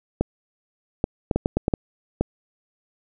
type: clicks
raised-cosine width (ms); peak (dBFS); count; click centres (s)
2; -6; 9; 0.21 / 1.041 / 1.312 / 1.36 / 1.459 / 1.57 / 1.681 / 1.738 / 2.21
effects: none